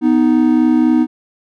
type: tone pair together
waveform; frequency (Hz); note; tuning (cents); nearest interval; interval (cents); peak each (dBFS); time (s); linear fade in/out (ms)
triangle; 248.5 / 312.5; B3 / D#4; +11 / +8; major third; 397; -10; 0.01-1.07; 50
effects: none